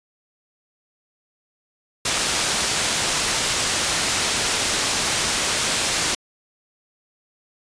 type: low-pass noise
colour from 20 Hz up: white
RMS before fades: -22 dBFS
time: 2.05-6.15 s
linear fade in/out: 5 ms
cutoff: 7700 Hz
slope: 12 dB/octave
effects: resampled to 22050 Hz